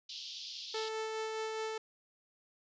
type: band-pass noise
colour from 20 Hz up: white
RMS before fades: -45 dBFS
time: 0.09-0.89 s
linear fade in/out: 5 ms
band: 3000 to 5300 Hz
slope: 48 dB/octave
type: tone with tremolo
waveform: sawtooth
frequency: 440 Hz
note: A4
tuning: in tune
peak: -31 dBFS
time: 0.74-1.78 s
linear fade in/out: 5 ms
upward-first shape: sine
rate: 4.8 Hz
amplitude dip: 25%
effects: resampled to 16000 Hz